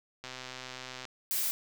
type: click train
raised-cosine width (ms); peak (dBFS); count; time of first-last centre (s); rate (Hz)
0.2; -24; 105; 0.24-1.052; 128
type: noise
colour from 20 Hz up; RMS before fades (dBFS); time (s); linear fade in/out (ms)
blue; -31; 1.31-1.51; 0
effects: none